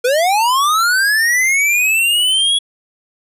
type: linear sweep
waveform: square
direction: up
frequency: 470.5 to 3371 Hz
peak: -12 dBFS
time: 0.04-2.59 s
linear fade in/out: 10 ms
effects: resampled to 32000 Hz